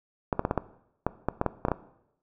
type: clicks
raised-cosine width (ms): 1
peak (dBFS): -10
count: 12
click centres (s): 0.328 / 0.394 / 0.451 / 0.511 / 0.577 / 1.066 / 1.286 / 1.414 / 1.463 / 1.651 / 1.684 / 1.717
effects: noise-tail reverb RT60 0.8 s tail -17 dB re dry